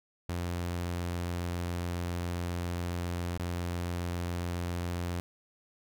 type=tone with dropouts; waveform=sawtooth; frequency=87.31 Hz; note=F2; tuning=in tune; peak=-28 dBFS; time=0.29-5.2 s; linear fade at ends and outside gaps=0 ms; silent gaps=3.375-3.397 s; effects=none